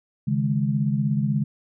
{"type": "chord", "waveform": "sine", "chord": "C# suspended second", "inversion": "none", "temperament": "equal with one note detuned", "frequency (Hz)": [139.15, 155.56, 207.7], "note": ["C#3", "D#3", "G#3"], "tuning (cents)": [7, 0, 0], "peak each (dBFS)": [-23, -26, -24], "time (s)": [0.27, 1.44], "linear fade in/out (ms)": 10, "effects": []}